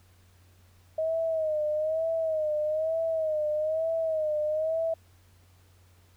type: tone with vibrato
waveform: sine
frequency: 629 Hz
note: D#5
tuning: 19 cents sharp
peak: -25 dBFS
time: 0.98-4.94 s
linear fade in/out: 5 ms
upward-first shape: sine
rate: 1.1 Hz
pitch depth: 72 cents each way
effects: added 90 Hz sine -57 dBFS peak until 6.16 s + pink hiss -64 dBFS RMS until 6.16 s